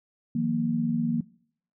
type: tone cluster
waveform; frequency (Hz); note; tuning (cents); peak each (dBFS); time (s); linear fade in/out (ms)
sine; 159.1 / 179.2 / 234.6; D#3 / F3 / A#3; +39 / +45 / +11; -30 / -30 / -25; 0.35-1.21; 5
effects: noise-tail reverb RT60 0.6 s tail -21 dB re dry